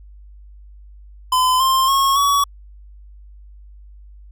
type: tone with pitch steps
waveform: square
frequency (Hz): 1018 / 1053.9 / 1091.1 / 1129.5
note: C6 / C6 / C#6 / C#6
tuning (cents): -48 / +12 / -28 / +32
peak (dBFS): -14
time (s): 1.32-2.44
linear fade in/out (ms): 5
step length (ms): 280
effects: added 50 Hz sine -39 dBFS peak until 4.31 s